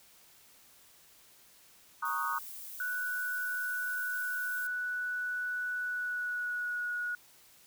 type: chord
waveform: sine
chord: D# minor seventh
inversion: second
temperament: equal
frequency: 932.3 / 1108.7 / 1244.5 / 1480 Hz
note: A#5 / C#6 / D#6 / F#6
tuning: 0 / 0 / 0 / 0 cents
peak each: -38 / -37 / -34 / -37 dBFS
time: 2.02-2.39 s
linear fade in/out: 10 ms
type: noise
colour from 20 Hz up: violet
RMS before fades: -45 dBFS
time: 2.05-4.67 s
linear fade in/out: 2 ms
type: tone with pitch glide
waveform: sine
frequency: 1480 to 1455.4 Hz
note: F#6 to F#6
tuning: 0 to -29 cents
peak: -32 dBFS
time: 2.8-7.15 s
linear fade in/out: 2 ms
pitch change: -29 cents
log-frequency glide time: 5.81-6.91 s
effects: white hiss -60 dBFS RMS until 7.66 s